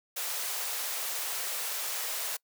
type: high-pass noise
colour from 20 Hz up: white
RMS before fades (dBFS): -34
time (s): 0.16-2.37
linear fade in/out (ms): 10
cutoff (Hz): 430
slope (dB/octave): 48
effects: noise-tail reverb RT60 0.1 s tail -25 dB re dry